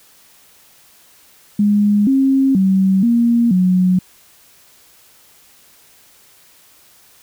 sine tone with pitch steps, 206.2 / 268.9 / 191.1 / 235.2 / 183.3 Hz, G#3 / C4 / G3 / A#3 / F#3, -12 / +47 / -44 / +16 / -16 cents, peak -10 dBFS, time 1.59-3.99 s, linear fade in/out 5 ms, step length 480 ms, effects white hiss -49 dBFS RMS until 7.22 s

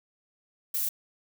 violet noise, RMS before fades -29 dBFS, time 0.74-0.89 s, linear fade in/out 5 ms, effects none

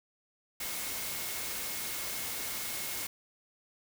sine tone in noise, 2166 Hz, C#7, 41 cents flat, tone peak -48 dBFS, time 0.6-3.07 s, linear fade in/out 5 ms, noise white, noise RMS -37 dBFS, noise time 0.6-3.07 s, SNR -14 dB, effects none

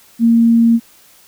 sine tone, 231.1 Hz, A#3, 15 cents flat, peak -7 dBFS, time 0.19-0.8 s, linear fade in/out 50 ms, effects white hiss -47 dBFS RMS until 1.27 s

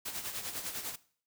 white noise with tremolo, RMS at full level -37 dBFS, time 0.05-0.96 s, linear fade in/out 10 ms, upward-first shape sine, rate 10 Hz, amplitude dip 60%, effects noise-tail reverb RT60 0.5 s tail -19 dB re dry

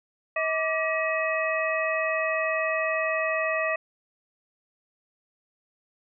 harmonic tone with a mistuned harmonic, 638 Hz, D#5, 43 cents sharp, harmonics 1 / 2 / 3 / 4, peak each -27 / -31 / -29 / -31 dBFS, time 0.36-3.76 s, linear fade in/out 5 ms, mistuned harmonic 2, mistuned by -150 cents, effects none

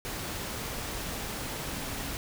sine tone in noise, 277.7 Hz, C#4, 3 cents sharp, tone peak -45 dBFS, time 1.61-2.13 s, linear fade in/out 0 ms, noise pink, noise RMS -36 dBFS, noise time 0.05-2.17 s, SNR -12 dB, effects none

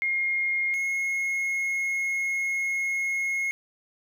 sine / triangle tone pair in turn, 2136 / 2162 Hz, C7 / C#7, +35 / -44 cents, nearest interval unison, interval 21 cents, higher second, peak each -23 dBFS, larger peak neither, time 0.02-0.74 / 0.74-3.51 s, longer second, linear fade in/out 0 ms, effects none

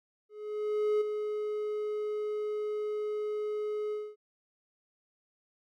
triangle tone with ADSR envelope, 422.6 Hz, G#4, 30 cents sharp, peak -22 dBFS, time 0.29-4.16 s, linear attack 720 ms, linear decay 12 ms, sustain -7 dB, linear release 240 ms, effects none

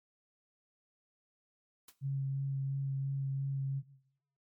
white noise with exponential decay, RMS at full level -48 dBFS, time 1.88-1.96 s, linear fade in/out 5 ms, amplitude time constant 17 ms
sine tone with vibrato, 136.7 Hz, C#3, 24 cents flat, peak -31 dBFS, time 2.01-3.83 s, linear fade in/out 50 ms, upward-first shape sine, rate 2.9 Hz, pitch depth 11 cents each way
effects noise-tail reverb RT60 0.8 s tail -17 dB re dry + MP3 96 kbps

